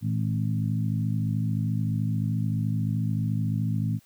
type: harmonic tone with a mistuned harmonic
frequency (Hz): 53.8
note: A1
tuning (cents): -38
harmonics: 2 / 3 / 4 / 5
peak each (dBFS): -26 / -29 / -31 / -37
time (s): 0.01-4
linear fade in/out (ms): 50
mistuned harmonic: 2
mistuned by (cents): +71
effects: white hiss -61 dBFS RMS until 4.05 s